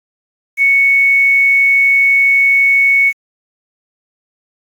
sine tone with quantisation, 2217 Hz, C#7, in tune, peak -7 dBFS, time 0.57-3.13 s, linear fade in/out 50 ms, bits 6, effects AAC 64 kbps

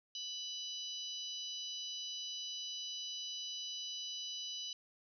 harmonic tone, 990 Hz, B5, 4 cents sharp, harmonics 3 / 4 / 5 / 6, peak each -44 / -46 / -48 / -50 dBFS, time 0.15-4.73 s, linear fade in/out 2 ms, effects none

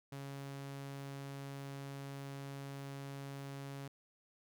sawtooth tone, 138.59 Hz, C#3, in tune, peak -40 dBFS, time 0.12-3.88 s, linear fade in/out 5 ms, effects none

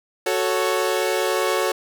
sawtooth chord, F# minor, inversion none, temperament equal, 370 / 440 / 554.4 Hz, F#4 / A4 / C#5, 0 / 0 / 0 cents, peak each -20 dBFS, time 0.26-1.72 s, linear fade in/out 5 ms, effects none

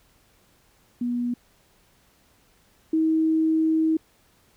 sine tone pair in turn, 242.3 / 318.7 Hz, B3 / D#4, -33 / +42 cents, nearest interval perfect fourth, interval 475 cents, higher second, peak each -23 / -18 dBFS, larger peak second, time 1.01-1.34 / 2.93-3.97 s, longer second, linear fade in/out 5 ms, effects pink hiss -61 dBFS RMS until 4.56 s

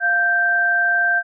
sine tone pair together, 698.5 / 1568 Hz, F5 / G6, 0 / 0 cents, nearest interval octave + major second, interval 1400 cents, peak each -23 / -15 dBFS, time 0-1.23 s, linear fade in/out 50 ms, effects none

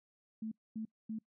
sine tone bursts, 220.1 Hz, A3, 1 cent sharp, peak -37 dBFS, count 3, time 0.42-1.188 s, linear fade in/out 5 ms, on 96 ms, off 240 ms, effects noise-tail reverb RT60 0.1 s tail -23 dB re dry

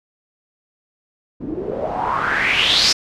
white noise with low-pass filter sweep, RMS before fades -19 dBFS, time 1.4-2.93 s, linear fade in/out 10 ms, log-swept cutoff 250 to 5400 Hz, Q 5.5, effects none

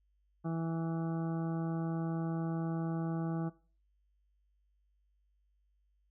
harmonic tone, 164.3 Hz, E3, 5 cents flat, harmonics 1 / 2 / 3 / 4 / 5 / 7 / 8 / 9, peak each -34 / -39 / -49 / -46 / -47 / -50 / -55 / -57 dBFS, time 0.44-3.5 s, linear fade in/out 20 ms, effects noise-tail reverb RT60 0.4 s tail -20 dB re dry + added 50 Hz sine -70 dBFS peak until 6.1 s

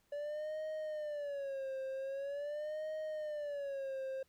triangle tone with vibrato, 575 Hz, D5, 37 cents flat, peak -36 dBFS, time 0.12-4.23 s, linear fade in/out 5 ms, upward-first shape sine, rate 0.44 Hz, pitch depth 140 cents each way, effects pink hiss -75 dBFS RMS until 4.28 s

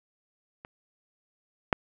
clicks, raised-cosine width 0.5 ms, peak -27 / -6 dBFS, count 2, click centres 0.649 / 1.728 s, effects none

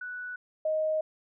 sine tone pair in turn, 1480 / 624.8 Hz, F#6 / D#5, 0 / +7 cents, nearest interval octave + minor third, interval 1493 cents, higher first, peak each -35 / -25 dBFS, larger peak second, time 0.01-0.36 / 0.65-1.01 s, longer second, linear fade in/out 5 ms, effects none

